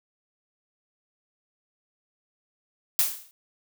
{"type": "noise with exponential decay", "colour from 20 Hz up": "blue", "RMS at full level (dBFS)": -19, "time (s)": [2.99, 3.31], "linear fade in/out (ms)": 0, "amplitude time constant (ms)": 69, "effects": []}